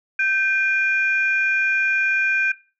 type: tone pair together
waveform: sine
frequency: 1557.5 / 2419 Hz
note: G6 / D#7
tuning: -12 / -49 cents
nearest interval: minor sixth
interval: 763 cents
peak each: -19 dBFS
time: 0.19-2.52 s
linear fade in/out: 5 ms
effects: noise-tail reverb RT60 0.3 s tail -18 dB re dry + tanh soft clip ceiling -9 dBFS